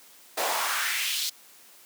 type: noise with high-pass filter sweep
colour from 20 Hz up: pink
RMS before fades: -28 dBFS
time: 0.37-1.3 s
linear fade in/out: 10 ms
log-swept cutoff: 550 to 4400 Hz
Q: 2.2
effects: white hiss -53 dBFS RMS until 1.85 s + high-pass 200 Hz 12 dB/octave